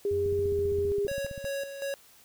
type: tone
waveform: sine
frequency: 404.7 Hz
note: G#4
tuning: 45 cents flat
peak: -25 dBFS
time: 0.05-1.07 s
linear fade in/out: 2 ms
type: tone with pitch glide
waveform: triangle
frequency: 90.1 to 85.09 Hz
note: F#2 to F2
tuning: -45 to -45 cents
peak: -33 dBFS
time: 0.11-0.92 s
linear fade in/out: 0 ms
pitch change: -100 cents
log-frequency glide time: 0.42-0.5 s
type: click train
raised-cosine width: 5 ms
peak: -29 dBFS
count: 19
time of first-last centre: 0.26-1.444 s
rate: 15.2 Hz
type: tone with tremolo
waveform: square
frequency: 554.4 Hz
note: C#5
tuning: in tune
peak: -31 dBFS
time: 1.08-1.94 s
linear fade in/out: 0 ms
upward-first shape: square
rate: 2.7 Hz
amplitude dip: 60%
effects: white hiss -57 dBFS RMS until 2.24 s